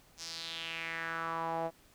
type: tone with band-pass filter sweep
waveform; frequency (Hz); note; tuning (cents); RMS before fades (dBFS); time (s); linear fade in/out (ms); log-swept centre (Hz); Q
sawtooth; 164.81; E3; 0; -38; 0.17-1.71; 50; 5900 to 660; 3.5
effects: pink hiss -63 dBFS RMS until 1.94 s